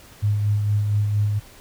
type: tone with tremolo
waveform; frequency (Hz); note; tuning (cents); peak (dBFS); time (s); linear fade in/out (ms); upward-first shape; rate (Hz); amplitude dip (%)
sine; 103.9; G#2; +1; -16; 0.22-1.4; 20; sine; 4.3; 35
effects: pink hiss -47 dBFS RMS until 1.6 s